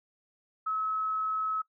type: tone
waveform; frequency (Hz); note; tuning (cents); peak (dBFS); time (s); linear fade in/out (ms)
sine; 1289; E6; -39; -28; 0.66-1.62; 10
effects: noise-tail reverb RT60 0.1 s tail -19 dB re dry

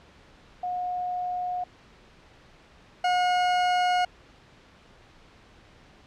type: tone pair in turn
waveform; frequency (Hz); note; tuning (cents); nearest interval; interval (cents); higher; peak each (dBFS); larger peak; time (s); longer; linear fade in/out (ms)
sine / 40% pulse; 722 / 722; F#5 / F#5; -43 / -43; unison; 0; neither; -27 / -20; second; 0.63-1.64 / 3.04-4.05; neither; 5
effects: pink hiss -54 dBFS RMS until 6.06 s + low-pass 4000 Hz 12 dB/octave

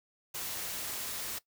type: noise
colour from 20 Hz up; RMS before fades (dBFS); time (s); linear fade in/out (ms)
white; -38; 0.34-1.39; 10
effects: noise-tail reverb RT60 0.1 s tail -18 dB re dry

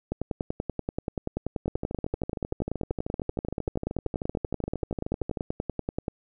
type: two click trains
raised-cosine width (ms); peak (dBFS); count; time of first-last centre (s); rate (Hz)
2; -17 / -15; 49 / 63; 1.68-5.372 / 0.12-6.082; 13 / 10.4
effects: none

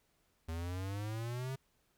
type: exponential sweep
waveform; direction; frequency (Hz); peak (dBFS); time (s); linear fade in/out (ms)
square; up; 80.1 to 135.4; -38; 0.48-1.56; 10
effects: pink hiss -75 dBFS RMS until 1.97 s

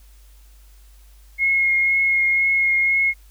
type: tone with vibrato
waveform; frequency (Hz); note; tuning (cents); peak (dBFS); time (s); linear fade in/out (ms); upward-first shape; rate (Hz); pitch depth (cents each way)
sine; 2157; C#7; -48; -15; 1.38-3.14; 50; triangle; 2; 14
effects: added 50 Hz sine -45 dBFS peak until 3.3 s + white hiss -57 dBFS RMS until 3.3 s

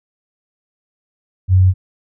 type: tone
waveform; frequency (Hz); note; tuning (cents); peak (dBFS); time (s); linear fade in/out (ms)
sine; 93; F#2; +9; -7; 1.48-1.74; 50
effects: none

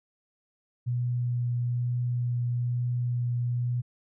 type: tone with vibrato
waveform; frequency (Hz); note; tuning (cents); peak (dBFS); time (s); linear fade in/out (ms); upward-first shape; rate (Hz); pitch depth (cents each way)
sine; 121.8; B2; -24; -25; 0.86-3.82; 20; triangle; 1.1; 11
effects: none

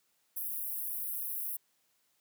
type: high-pass noise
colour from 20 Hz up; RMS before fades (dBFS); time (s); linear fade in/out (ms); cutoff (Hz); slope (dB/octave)
pink; -37; 0.36-1.57; 10; 11000; 48
effects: white hiss -74 dBFS RMS until 2.2 s + high-pass 100 Hz 12 dB/octave

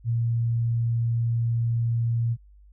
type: tone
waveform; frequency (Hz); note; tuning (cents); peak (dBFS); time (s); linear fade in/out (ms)
sine; 116.54; A#2; 0; -21; 0.04-2.37; 50
effects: added 50 Hz sine -49 dBFS peak until 2.72 s

